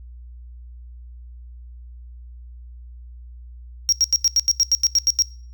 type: tone bursts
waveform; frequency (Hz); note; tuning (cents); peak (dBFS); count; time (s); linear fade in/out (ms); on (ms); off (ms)
triangle; 5600; F8; +4; -12; 12; 3.89-5.222; 0; 34; 84
effects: noise-tail reverb RT60 0.5 s tail -21 dB re dry + added 60 Hz sine -37 dBFS peak until 5.53 s